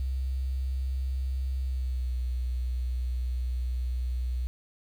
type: tone with pitch glide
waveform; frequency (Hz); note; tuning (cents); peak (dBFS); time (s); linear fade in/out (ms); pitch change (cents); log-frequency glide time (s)
sine; 65.41 to 61.95; C2 to B1; 0 to +6; -27; 0-4.47; 0; -94; 1.58-2.17
effects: 9-bit